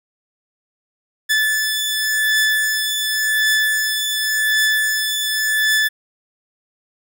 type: beating tone pair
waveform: sawtooth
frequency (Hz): 1741 / 1741.9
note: A6 / A6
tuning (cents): -19 / -18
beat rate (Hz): 0.9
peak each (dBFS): -14 / -18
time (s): 1.29-5.89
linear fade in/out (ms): 20
effects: none